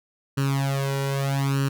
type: tone with flanger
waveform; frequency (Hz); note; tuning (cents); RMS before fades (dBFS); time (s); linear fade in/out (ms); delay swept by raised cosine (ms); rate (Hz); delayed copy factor
sawtooth; 137.6; C#3; -12; -24; 0.37-1.69; 10; 0.69 to 2.09; 0.8; +0.9
effects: none